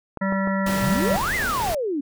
clicks, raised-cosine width 1 ms, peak -17 dBFS, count 6, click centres 0.173 / 0.324 / 0.474 / 0.781 / 1.117 / 1.163 s
harmonic tone, 193.8 Hz, G3, 20 cents flat, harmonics 1 / 3 / 5 / 7 / 9 / 10, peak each -22 / -28 / -31 / -31 / -35 / -32 dBFS, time 0.21-1.17 s, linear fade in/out 10 ms
pink noise, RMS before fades -29 dBFS, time 0.66-1.75 s, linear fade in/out 5 ms
sine exponential two-way sweep, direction up then down, 109.2 to 2116 to 267.5 Hz, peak -22 dBFS, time 0.82-2.01 s, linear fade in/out 10 ms, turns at 1.35 s
effects none

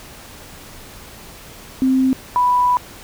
sine tone pair in turn, 261.6 / 987.7 Hz, C4 / B5, 0 / 0 cents, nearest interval octave + major seventh, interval 2300 cents, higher second, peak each -12 dBFS, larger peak neither, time 1.82-2.13 / 2.36-2.77 s, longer second, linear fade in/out 0 ms, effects pink hiss -39 dBFS RMS until 3.03 s

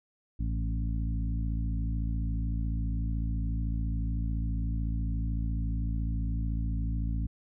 harmonic tone with a mistuned harmonic, 55.8 Hz, A1, 25 cents sharp, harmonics 1 / 2 / 3 / 4 / 5, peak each -29 / -35 / -39 / -41 / -43 dBFS, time 0.39-7.27 s, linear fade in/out 10 ms, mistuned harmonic 2, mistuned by -28 cents, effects none

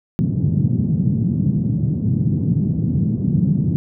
white band-pass noise, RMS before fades -18 dBFS, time 0.19-3.76 s, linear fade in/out 0 ms, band 110 to 190 Hz, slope 24 dB/octave, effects none

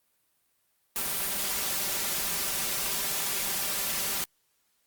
white noise with comb filter, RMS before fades -30 dBFS, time 0.96-4.24 s, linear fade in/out 0 ms, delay 5.1 ms, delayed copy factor +0.55, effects white hiss -72 dBFS RMS until 4.86 s + Opus 32 kbps

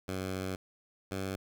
10% pulse tone pair in turn, 94 / 95.81 Hz, F#2 / G2, +28 / -39 cents, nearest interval unison, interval 33 cents, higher second, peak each -26 dBFS, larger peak neither, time 0.08-0.56 / 1.11-1.36 s, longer first, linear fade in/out 5 ms, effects none

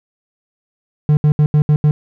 triangle tone bursts at uneven times, 150 Hz, D3, 37 cents sharp, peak -6 dBFS, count 6, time 1.09-1.17 / 1.24-1.32 / 1.39-1.46 / 1.54-1.62 / 1.69-1.76 / 1.84-1.91 s, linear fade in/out 0 ms, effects none

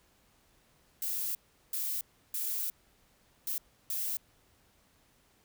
violet noise bursts at uneven times, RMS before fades -34 dBFS, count 5, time 1.02-1.35 / 1.73-2.01 / 2.34-2.7 / 3.47-3.58 / 3.9-4.17 s, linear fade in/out 2 ms, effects pink hiss -67 dBFS RMS until 5.44 s

